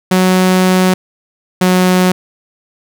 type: tone pair in turn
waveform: sawtooth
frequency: 185 / 183.19 Hz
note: F#3 / F#3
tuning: 0 / -17 cents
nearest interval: unison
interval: 17 cents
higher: first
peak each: -4 dBFS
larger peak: neither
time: 0.11-0.94 / 1.61-2.12 s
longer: first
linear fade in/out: 5 ms
effects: none